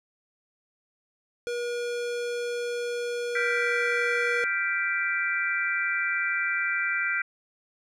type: tone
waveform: square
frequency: 480 Hz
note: B4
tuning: 49 cents flat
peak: -29 dBFS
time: 1.47-4.44 s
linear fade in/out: 0 ms
type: chord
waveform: sine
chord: G dominant seventh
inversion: third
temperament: equal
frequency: 1396.9 / 1568 / 1975.5 / 2349 Hz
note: F6 / G6 / B6 / D7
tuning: 0 / 0 / 0 / 0 cents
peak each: -30 dBFS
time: 3.35-7.22 s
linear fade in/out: 5 ms
effects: low-pass 8000 Hz 12 dB/octave